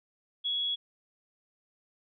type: tone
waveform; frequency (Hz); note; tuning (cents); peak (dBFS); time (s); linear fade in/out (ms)
sine; 3352; G#7; +15; -28; 0.44-0.76; 20
effects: none